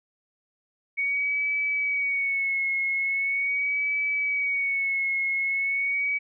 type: tone with vibrato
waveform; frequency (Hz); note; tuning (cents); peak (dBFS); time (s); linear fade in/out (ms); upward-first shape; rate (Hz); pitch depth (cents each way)
sine; 2231; C#7; +11; -23; 0.97-6.19; 20; sine; 0.41; 48
effects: none

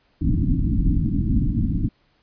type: low-pass noise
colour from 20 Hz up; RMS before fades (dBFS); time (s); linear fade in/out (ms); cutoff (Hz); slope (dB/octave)
pink; -20; 0.21-1.89; 10; 310; 96
effects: pink hiss -63 dBFS RMS until 2.22 s + resampled to 11025 Hz

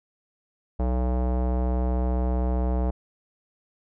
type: tone with low-pass filter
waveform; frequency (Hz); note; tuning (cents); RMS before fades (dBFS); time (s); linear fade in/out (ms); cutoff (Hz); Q
square; 62.3; B1; +16; -24; 0.79-2.91; 10; 720; 1.8
effects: none

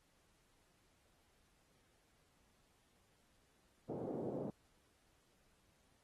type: band-pass noise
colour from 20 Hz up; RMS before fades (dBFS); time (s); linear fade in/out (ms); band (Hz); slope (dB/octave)
white; -43; 3.89-4.5; 2; 140 to 520; 24
effects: pink hiss -75 dBFS RMS until 6.03 s + AAC 32 kbps

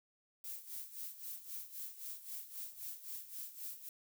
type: noise with tremolo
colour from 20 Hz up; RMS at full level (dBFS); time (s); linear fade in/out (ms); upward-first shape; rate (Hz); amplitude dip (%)
violet; -44; 0.44-3.89; 2; sine; 3.8; 75
effects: none

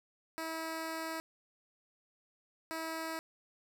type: tone bursts at uneven times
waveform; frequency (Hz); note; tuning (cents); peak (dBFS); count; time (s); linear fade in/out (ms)
10% pulse; 323.3; E4; -34; -29; 2; 0.38-1.2 / 2.71-3.19; 0
effects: none

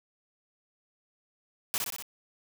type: noise with echo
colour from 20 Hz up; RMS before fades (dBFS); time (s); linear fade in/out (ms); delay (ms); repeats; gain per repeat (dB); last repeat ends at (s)
white; -29; 1.74-1.78; 0; 61; 4; -3; 2.024
effects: none

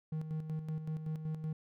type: tone with tremolo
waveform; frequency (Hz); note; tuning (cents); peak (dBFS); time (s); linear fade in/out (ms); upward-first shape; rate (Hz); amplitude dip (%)
triangle; 156.8; D#3; +14; -32; 0.12-1.53; 5; square; 5.3; 55
effects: none

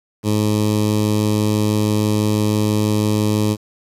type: tone with notch filter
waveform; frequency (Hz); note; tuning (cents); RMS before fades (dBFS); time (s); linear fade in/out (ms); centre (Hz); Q
15% pulse; 106.1; G#2; +38; -17; 0.23-3.57; 50; 1600; 0.72
effects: resampled to 32000 Hz + 7-bit

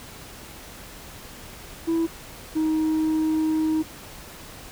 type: tone pair in turn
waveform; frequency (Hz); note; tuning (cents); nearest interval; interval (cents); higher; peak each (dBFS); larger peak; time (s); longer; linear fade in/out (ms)
sine; 329.6 / 314.3; E4 / D#4; 0 / +18; minor second; 82; first; -17; neither; 1.87-2.07 / 2.55-3.83; second; 20
effects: tanh soft clip ceiling -19 dBFS + pink hiss -42 dBFS RMS until 4.71 s

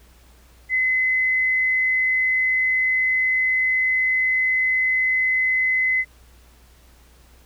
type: tone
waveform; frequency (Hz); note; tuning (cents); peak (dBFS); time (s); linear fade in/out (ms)
sine; 2036; C7; -48; -17; 0.69-6.05; 50
effects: added 60 Hz sine -50 dBFS peak until 7.45 s + pink hiss -55 dBFS RMS until 7.45 s

